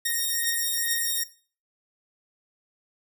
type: beating tone pair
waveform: 5% pulse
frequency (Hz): 1857 / 1859.3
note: A#6 / A#6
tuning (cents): -7 / -5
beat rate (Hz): 2.3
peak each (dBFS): -16 / -18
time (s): 0.05-1.24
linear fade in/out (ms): 10
effects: noise-tail reverb RT60 0.4 s tail -17 dB re dry